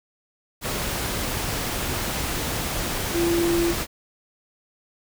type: tone in noise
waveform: sine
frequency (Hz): 340.6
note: F4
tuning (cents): -43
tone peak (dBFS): -19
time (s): 3.13-3.75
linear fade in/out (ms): 50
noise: pink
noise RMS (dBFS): -27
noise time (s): 0.61-3.87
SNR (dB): +5
effects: none

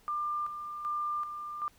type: tone with tremolo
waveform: sine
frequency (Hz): 1195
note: D6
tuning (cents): +30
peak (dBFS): -30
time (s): 0.08-1.68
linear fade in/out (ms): 0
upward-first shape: square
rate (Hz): 1.3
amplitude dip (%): 55
effects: pink hiss -63 dBFS RMS until 1.78 s

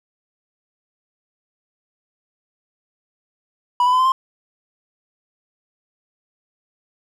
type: tone with pitch steps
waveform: triangle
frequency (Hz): 980 / 997.7 / 1015.7 / 1034.1 / 1052.8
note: B5 / B5 / B5 / C6 / C6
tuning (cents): -14 / +17 / +48 / -21 / +10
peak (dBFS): -11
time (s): 3.8-4.12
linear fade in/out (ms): 2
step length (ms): 64
effects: none

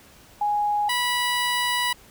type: tone pair in turn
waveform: sine / 15% pulse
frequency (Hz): 829 / 979.6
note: G#5 / B5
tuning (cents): -3 / -14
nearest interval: minor third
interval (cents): 289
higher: second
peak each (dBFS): -20 / -15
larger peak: second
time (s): 0.41-0.89 / 0.89-1.93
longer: second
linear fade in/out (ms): 5
effects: pink hiss -51 dBFS RMS until 2.1 s

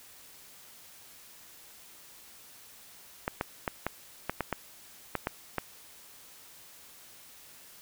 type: clicks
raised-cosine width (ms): 0.5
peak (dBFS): -14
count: 10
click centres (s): 3.279 / 3.411 / 3.678 / 3.866 / 4.296 / 4.407 / 4.527 / 5.153 / 5.271 / 5.583
effects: white hiss -53 dBFS RMS until 7.81 s

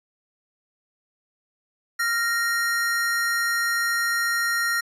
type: tone pair together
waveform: square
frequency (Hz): 1386.9 / 1864.7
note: F6 / A#6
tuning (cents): -12 / 0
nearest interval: perfect fourth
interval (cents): 512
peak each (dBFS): -26 / -24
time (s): 1.99-4.81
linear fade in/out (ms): 10
effects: resampled to 32000 Hz

